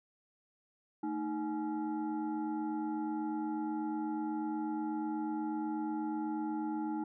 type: tone with frequency modulation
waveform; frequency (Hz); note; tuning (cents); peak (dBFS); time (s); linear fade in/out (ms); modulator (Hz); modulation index
sine; 311.1; D#4; 0; -33; 1.03-7.04; 5; 534; 0.88
effects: none